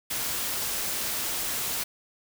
white noise, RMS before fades -30 dBFS, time 0.1-1.84 s, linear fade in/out 10 ms, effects none

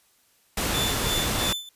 pink noise, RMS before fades -26 dBFS, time 0.57-1.53 s, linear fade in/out 5 ms
40% pulse tone with tremolo, 3520 Hz, A7, in tune, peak -24 dBFS, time 0.74-1.69 s, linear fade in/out 2 ms, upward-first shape sine, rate 3 Hz, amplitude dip 85%
effects white hiss -63 dBFS RMS until 1.75 s + resampled to 32000 Hz

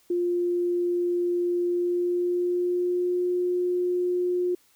sine tone with pitch glide, 351.1 to 357.7 Hz, F4 to F4, +9 to +41 cents, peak -22 dBFS, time 0.1-4.55 s, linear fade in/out 5 ms, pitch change +32 cents, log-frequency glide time 1.68-3.21 s, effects white hiss -62 dBFS RMS until 4.75 s

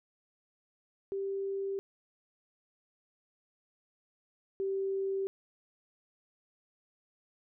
sine tone pair in turn, 392 / 388.4 Hz, G4 / G4, 0 / -16 cents, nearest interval unison, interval 16 cents, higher first, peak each -32 / -30 dBFS, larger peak second, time 1.12-1.79 / 4.6-5.27 s, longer neither, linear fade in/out 0 ms, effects none

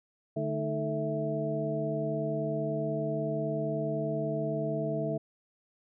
sine tone cluster, 148.8 / 219.2 / 315.4 / 439.2 / 656 Hz, D3 / A3 / D#4 / A4 / E5, +23 / -6 / +24 / -3 / -9 cents, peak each -34 / -38 / -37 / -36 / -33 dBFS, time 0.36-5.18 s, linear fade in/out 10 ms, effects none

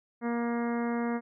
harmonic tone, 236 Hz, A#3, 22 cents sharp, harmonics 1 / 2 / 3 / 4 / 5 / 6 / 7 / 8 / 9, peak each -29 / -35 / -39 / -41 / -43 / -45 / -46 / -47 / -48 dBFS, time 0.21-1.21 s, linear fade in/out 50 ms, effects none

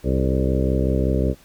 harmonic tone with a mistuned harmonic, 65.41 Hz, C2, in tune, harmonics 1 / 2 / 3 / 4 / 5 / 6 / 7 / 8 / 9, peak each -21 / -24 / -26 / -27 / -28 / -29 / -29 / -30 / -31 dBFS, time 0.03-1.35 s, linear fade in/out 50 ms, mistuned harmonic 7, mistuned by -45 cents, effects pink hiss -52 dBFS RMS until 1.44 s

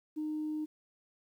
sine tone, 306.8 Hz, D#4, 24 cents flat, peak -32 dBFS, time 0.16-0.66 s, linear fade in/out 20 ms, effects tanh soft clip ceiling -29 dBFS + 11-bit

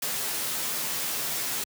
white noise with comb filter, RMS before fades -30 dBFS, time 0.02-1.64 s, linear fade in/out 5 ms, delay 11 ms, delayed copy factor -0.5, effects high-pass 100 Hz 12 dB/octave

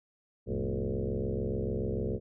sine tone with frequency modulation, 155.56 Hz, D#3, in tune, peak -29 dBFS, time 0.46-2.2 s, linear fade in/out 50 ms, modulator 66.9 Hz, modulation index 5.3, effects none

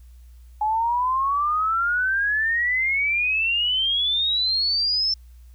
sine exponential sweep, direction up, 841 to 5360 Hz, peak -19 dBFS, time 0.61-5.14 s, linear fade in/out 5 ms, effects added 60 Hz sine -43 dBFS peak until 5.54 s + white hiss -64 dBFS RMS until 5.54 s

